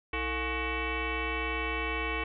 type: tone with frequency modulation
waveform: sine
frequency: 1100 Hz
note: C#6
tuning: 14 cents flat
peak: -29 dBFS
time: 0.13-2.24 s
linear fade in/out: 5 ms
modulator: 387 Hz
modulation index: 4.3
effects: none